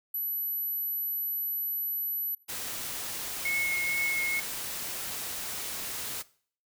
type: tone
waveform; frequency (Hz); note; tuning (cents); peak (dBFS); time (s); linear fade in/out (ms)
sine; 11840; F#9; 0; -29; 0.14-2.35; 5
type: noise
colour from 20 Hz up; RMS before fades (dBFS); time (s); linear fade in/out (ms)
white; -36; 2.48-6.23; 20
type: tone with vibrato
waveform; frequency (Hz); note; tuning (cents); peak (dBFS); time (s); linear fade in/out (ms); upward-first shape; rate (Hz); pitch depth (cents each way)
sine; 2176; C#7; -33; -27; 3.45-4.4; 5; sine; 2.2; 11
effects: noise-tail reverb RT60 0.5 s tail -20 dB re dry